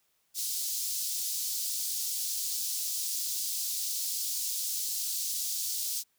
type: high-pass noise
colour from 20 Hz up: pink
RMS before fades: -33 dBFS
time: 0.34-6.04 s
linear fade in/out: 50 ms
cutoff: 4600 Hz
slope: 24 dB/octave
effects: white hiss -73 dBFS RMS until 6.18 s